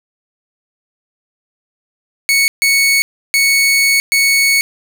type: tone bursts at uneven times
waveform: sawtooth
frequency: 2217 Hz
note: C#7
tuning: in tune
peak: -6 dBFS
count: 4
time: 2.29-2.48 / 2.62-3.02 / 3.34-4 / 4.12-4.61 s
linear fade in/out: 0 ms
effects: none